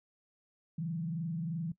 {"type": "tone with frequency modulation", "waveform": "sine", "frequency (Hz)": 164.81, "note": "E3", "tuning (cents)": 0, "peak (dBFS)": -33, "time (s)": [0.78, 1.72], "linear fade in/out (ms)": 5, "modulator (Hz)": 22.9, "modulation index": 0.71, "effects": ["noise-tail reverb RT60 0.1 s tail -19 dB re dry"]}